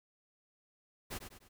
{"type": "noise with echo", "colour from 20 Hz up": "pink", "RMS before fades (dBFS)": -41, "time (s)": [1.1, 1.19], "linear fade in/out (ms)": 20, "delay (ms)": 100, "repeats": 3, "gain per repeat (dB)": -7, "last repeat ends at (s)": 1.49, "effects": []}